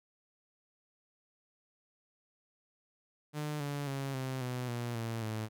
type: tone with pitch steps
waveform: sawtooth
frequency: 150 / 143.39 / 137.07 / 131.04 / 125.26 / 119.74 / 114.47 / 109.43 Hz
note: D3 / D3 / C#3 / C3 / B2 / A#2 / A#2 / A2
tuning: +37 / -41 / -19 / +3 / +25 / +47 / -31 / -9 cents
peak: -31 dBFS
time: 3.33-5.49 s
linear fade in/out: 50 ms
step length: 270 ms
effects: none